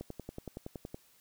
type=click train; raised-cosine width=2 ms; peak=-27 dBFS; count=11; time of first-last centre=0.01-0.945 s; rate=10.7 Hz; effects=white hiss -65 dBFS RMS until 1.2 s